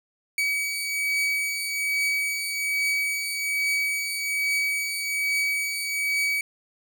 40% pulse beating tone pair, 2272 / 2273.2 Hz, C#7 / C#7, +42 / +43 cents, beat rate 1.2 Hz, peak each -24 / -31 dBFS, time 0.38-6.41 s, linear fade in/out 2 ms, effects none

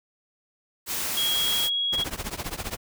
white noise, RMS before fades -29 dBFS, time 0.86-1.7 s, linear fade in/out 50 ms
sine tone with pitch glide, 3295 to 3314 Hz, G#7 to G#7, -14 to -4 cents, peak -23 dBFS, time 1.17-2.04 s, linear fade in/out 5 ms, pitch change +10 cents, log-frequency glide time 1.29-1.82 s
pink noise with tremolo, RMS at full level -29 dBFS, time 1.92-2.77 s, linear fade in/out 20 ms, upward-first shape triangle, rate 15 Hz, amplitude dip 95%
effects none

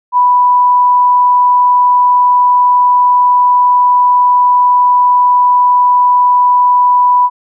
sine tone, 987.8 Hz, B5, in tune, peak -5 dBFS, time 0.12-7.3 s, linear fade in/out 50 ms, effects none

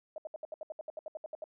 sine tone bursts, 622.3 Hz, D#5, in tune, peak -37 dBFS, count 15, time 0.16-1.441 s, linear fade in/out 2 ms, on 21 ms, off 69 ms, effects none

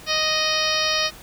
harmonic tone with a mistuned harmonic, 622.3 Hz, D#5, in tune, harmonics 1 / 2 / 3 / 4 / 5 / 6 / 7 / 8 / 9, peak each -28 / -28 / -28 / -28 / -28 / -28 / -28 / -28 / -28 dBFS, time 0.06-1.11 s, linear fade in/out 50 ms, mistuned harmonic 5, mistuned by -25 cents, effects pink hiss -43 dBFS RMS until 1.22 s

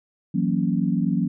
sine chord, F# dominant seventh, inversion third, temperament equal, 164.81 / 185 / 233.1 / 277.2 Hz, E3 / F#3 / A#3 / C#4, 0 / 0 / 0 / 0 cents, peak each -25 / -23 / -25 / -27 dBFS, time 0.34-1.28 s, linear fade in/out 10 ms, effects none

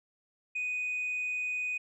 sine tone, 2489 Hz, D#7, in tune, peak -29 dBFS, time 0.55-1.78 s, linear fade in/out 10 ms, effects tanh soft clip ceiling -28 dBFS

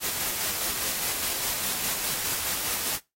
white noise with tremolo, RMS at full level -28 dBFS, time 0-3 s, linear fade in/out 50 ms, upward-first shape square, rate 4.9 Hz, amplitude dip 25%, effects noise-tail reverb RT60 0.2 s tail -19 dB re dry + AAC 48 kbps

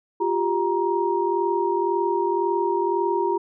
sine tone cluster, 353.6 / 395.5 / 941 Hz, F4 / G4 / A#5, +22 / +15 / +16 cents, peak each -24 dBFS, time 0.2-3.38 s, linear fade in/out 10 ms, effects none

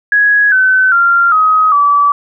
sine tone with pitch steps, 1667 / 1519.8 / 1385.7 / 1263.3 / 1151.8 Hz, G#6 / F#6 / F6 / D#6 / D6, +6 / +46 / -14 / +26 / -34 cents, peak -6 dBFS, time 0.12-2.12 s, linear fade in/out 2 ms, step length 400 ms, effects none

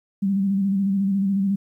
sine tone with vibrato, 196 Hz, G3, in tune, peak -18 dBFS, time 0.22-1.56 s, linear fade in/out 10 ms, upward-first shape square, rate 14 Hz, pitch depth 37 cents each way, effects 10-bit

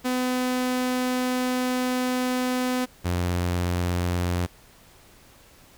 sawtooth tone pair in turn, 252.4 / 88.36 Hz, B3 / F2, +38 / +21 cents, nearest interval octave + tritone, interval 1817 cents, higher first, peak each -19 dBFS, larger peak neither, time 0.04-2.86 / 3.04-4.47 s, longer first, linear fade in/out 20 ms, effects pink hiss -53 dBFS RMS until 5.77 s

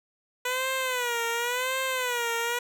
10% pulse tone with vibrato, 493.9 Hz, B4, in tune, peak -18 dBFS, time 0.45-2.59 s, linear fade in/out 5 ms, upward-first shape sine, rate 0.92 Hz, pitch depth 110 cents each way, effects none

